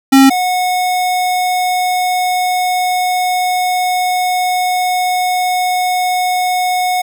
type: tone pair in turn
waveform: square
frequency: 269.7 / 730.3 Hz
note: C#4 / F#5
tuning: -47 / -23 cents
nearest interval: octave + perfect fourth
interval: 1724 cents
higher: second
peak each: -4 / -13 dBFS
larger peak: first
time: 0.12-0.3 / 0.3-7.02 s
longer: second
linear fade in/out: 10 ms
effects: none